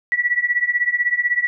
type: tone with tremolo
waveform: sine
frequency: 1945 Hz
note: B6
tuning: 27 cents flat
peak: -12 dBFS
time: 0.12-1.47 s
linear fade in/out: 0 ms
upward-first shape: triangle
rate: 16 Hz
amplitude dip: 95%
effects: none